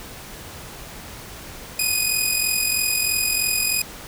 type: tone with amplitude modulation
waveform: 10% pulse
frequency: 2489 Hz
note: D#7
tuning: in tune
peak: -8 dBFS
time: 1.79-3.82 s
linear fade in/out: 5 ms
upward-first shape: sine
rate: 43.1 Hz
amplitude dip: 50%
effects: pink hiss -38 dBFS RMS until 4.07 s